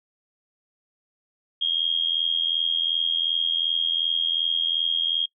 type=tone with amplitude modulation; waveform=sine; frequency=3255 Hz; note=G#7; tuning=36 cents flat; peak=-17 dBFS; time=1.61-5.26 s; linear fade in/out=10 ms; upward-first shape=sine; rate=82.7 Hz; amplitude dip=85%; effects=noise-tail reverb RT60 0.1 s tail -23 dB re dry